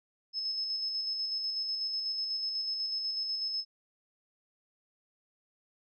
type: tone with tremolo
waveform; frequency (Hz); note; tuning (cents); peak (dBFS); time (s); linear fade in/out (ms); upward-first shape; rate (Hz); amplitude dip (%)
sine; 5200; E8; -24; -30; 0.33-3.65; 50; square; 8.1; 30
effects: none